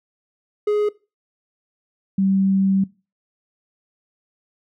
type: tone pair in turn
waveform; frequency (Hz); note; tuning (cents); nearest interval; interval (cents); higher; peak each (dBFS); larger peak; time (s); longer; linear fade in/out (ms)
triangle / sine; 418 / 193.32; G#4 / G3; +11 / -24; octave + minor second; 1335; first; -14 / -15; first; 0.67-0.89 / 2.18-2.84; second; 5
effects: noise-tail reverb RT60 0.3 s tail -21 dB re dry